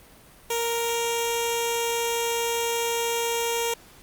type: tone with notch filter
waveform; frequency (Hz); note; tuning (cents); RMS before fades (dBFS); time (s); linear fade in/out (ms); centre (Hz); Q
10% pulse; 466.2; A#4; 0; -26; 0.5-3.74; 5; 1600; 0.82
effects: pink hiss -51 dBFS RMS until 4.02 s + Opus 32 kbps